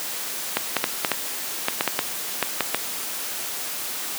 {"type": "clicks", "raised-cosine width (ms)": 0.3, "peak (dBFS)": -3, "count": 12, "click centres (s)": [0.57, 0.767, 0.841, 1.048, 1.117, 1.684, 1.809, 1.877, 1.991, 2.427, 2.607, 2.746], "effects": ["white hiss -30 dBFS RMS until 4.18 s", "high-pass 200 Hz 12 dB/octave"]}